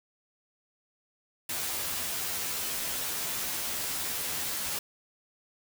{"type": "noise with comb filter", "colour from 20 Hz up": "white", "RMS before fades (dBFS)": -33, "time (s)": [1.49, 4.79], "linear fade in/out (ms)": 5, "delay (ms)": 12, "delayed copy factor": 0.9, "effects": []}